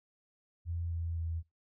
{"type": "tone with pitch steps", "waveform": "sine", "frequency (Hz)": [84.9, 83.68, 82.48], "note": ["F2", "E2", "E2"], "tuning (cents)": [-48, 27, 2], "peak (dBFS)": -33, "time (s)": [0.65, 1.43], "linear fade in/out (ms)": 50, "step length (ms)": 260, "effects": ["noise-tail reverb RT60 0.2 s tail -21 dB re dry"]}